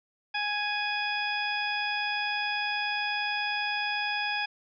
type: harmonic tone with a mistuned harmonic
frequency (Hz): 830.6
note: G#5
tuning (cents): 0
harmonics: 1 / 2 / 3 / 4 / 6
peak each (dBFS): -33 / -33 / -32 / -37 / -38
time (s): 0.34-4.46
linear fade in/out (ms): 10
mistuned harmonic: 4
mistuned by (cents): +25
effects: none